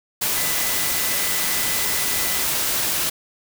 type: tone in noise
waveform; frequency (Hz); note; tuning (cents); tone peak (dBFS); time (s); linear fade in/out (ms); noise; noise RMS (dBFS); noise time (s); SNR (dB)
sine; 2000; B6; +21; -32; 0.36-2.44; 10; white; -22; 0.21-3.1; -13
effects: none